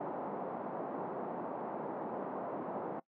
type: band-pass noise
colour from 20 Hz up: white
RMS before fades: -40 dBFS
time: 0-3 s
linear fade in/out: 10 ms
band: 180 to 890 Hz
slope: 24 dB/octave
effects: noise-tail reverb RT60 0.1 s tail -20 dB re dry